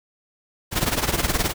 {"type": "noise with tremolo", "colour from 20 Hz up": "pink", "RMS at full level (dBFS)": -19, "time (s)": [0.71, 1.54], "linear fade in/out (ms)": 50, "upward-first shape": "triangle", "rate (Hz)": 19, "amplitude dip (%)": 85, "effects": []}